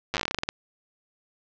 slowing click train, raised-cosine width 0.2 ms, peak -8 dBFS, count 15, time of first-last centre 0.14-0.489 s, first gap 8 ms, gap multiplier 1.16, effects low-pass 5000 Hz 12 dB/octave

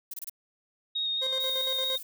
violet noise bursts, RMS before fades -37 dBFS, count 4, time 0.11-0.297 s, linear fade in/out 5 ms, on 28 ms, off 25 ms
sine tone with vibrato, 3729 Hz, A#7, in tune, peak -27 dBFS, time 0.95-1.98 s, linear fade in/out 10 ms, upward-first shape square, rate 4.5 Hz, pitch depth 12 cents each way
40% pulse tone with tremolo, 523.3 Hz, C5, in tune, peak -32 dBFS, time 1.21-1.97 s, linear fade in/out 20 ms, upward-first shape square, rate 8.7 Hz, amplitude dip 60%
violet noise, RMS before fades -42 dBFS, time 1.4-2.03 s, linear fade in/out 5 ms
effects none

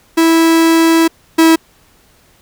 45% pulse tone pair in turn, 327.9 / 324.9 Hz, E4 / E4, -9 / -25 cents, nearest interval unison, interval 16 cents, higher first, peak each -7 / -5 dBFS, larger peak second, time 0.17-1.08 / 1.38-1.56 s, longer first, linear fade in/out 10 ms, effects pink hiss -50 dBFS RMS until 2.41 s

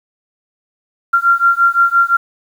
sine beating tone pair, 1378 / 1383.8 Hz, F6 / F6, -24 / -16 cents, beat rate 5.8 Hz, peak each -12 dBFS, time 1.13-2.17 s, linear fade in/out 10 ms, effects 7-bit

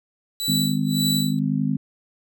sawtooth tone with tremolo, 3951 Hz, B7, in tune, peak -18 dBFS, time 0.4-1.39 s, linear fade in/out 0 ms, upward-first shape sine, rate 1.8 Hz, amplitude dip 95%
harmonic tone, 51 Hz, G#1, 31 cents flat, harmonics 3 / 4 / 5, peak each -24 / -24 / -24 dBFS, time 0.48-1.77 s, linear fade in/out 5 ms
effects none

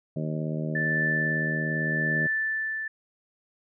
harmonic tone, 77.78 Hz, D#2, in tune, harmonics 2 / 3 / 4 / 5 / 6 / 7 / 8, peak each -29 / -34 / -38 / -39 / -45 / -40 / -39 dBFS, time 0.16-2.27 s, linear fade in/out 5 ms
sine tone with tremolo, 1760 Hz, A6, in tune, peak -23 dBFS, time 0.75-2.88 s, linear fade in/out 5 ms, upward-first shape triangle, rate 0.83 Hz, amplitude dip 55%
effects none

